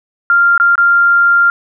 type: tone with dropouts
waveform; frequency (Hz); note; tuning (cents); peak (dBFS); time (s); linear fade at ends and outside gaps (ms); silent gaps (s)
sine; 1393; F6; -5; -6; 0.3-1.5; 1; 0.578-0.599 / 0.755-0.779
effects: none